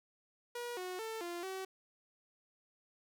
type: tone with pitch steps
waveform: sawtooth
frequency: 480.8 / 365.9 / 445.4 / 346.7 / 380.1 Hz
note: B4 / F#4 / A4 / F4 / F#4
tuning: -46 / -19 / +21 / -13 / +47 cents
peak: -36 dBFS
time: 0.55-1.65 s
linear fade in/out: 5 ms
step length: 220 ms
effects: none